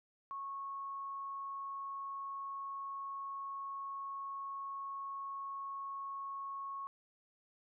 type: tone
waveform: sine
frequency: 1100 Hz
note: C#6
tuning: 14 cents flat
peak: -40 dBFS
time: 0.31-6.87 s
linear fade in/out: 0 ms
effects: none